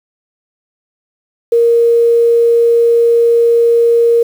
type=tone with quantisation; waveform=sine; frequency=467.4 Hz; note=A#4; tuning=5 cents sharp; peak=-6 dBFS; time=1.52-4.23 s; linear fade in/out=5 ms; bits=6; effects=none